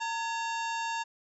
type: harmonic tone with a mistuned harmonic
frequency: 915 Hz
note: A#5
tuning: 32 cents flat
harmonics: 1 / 2 / 3 / 4 / 5 / 6 / 7 / 8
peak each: -32 / -38 / -40 / -45 / -47 / -51 / -48 / -49 dBFS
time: 0-1.04 s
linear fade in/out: 20 ms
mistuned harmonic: 2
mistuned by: -140 cents
effects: none